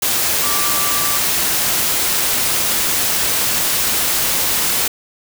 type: tone in noise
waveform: sine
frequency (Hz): 1169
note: D6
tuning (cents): -8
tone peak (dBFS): -24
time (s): 0.43-1.18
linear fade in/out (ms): 5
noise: white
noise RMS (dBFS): -17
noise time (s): 0.02-4.88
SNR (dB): -10
effects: none